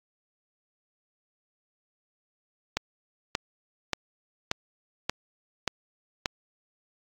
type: click train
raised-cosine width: 0.2 ms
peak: -8 dBFS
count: 7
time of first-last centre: 2.77-6.258 s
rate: 1.72 Hz
effects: AAC 48 kbps